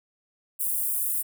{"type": "high-pass noise", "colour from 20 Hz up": "white", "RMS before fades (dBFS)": -27, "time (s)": [0.59, 1.23], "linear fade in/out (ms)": 20, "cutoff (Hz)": 8800, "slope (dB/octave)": 48, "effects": []}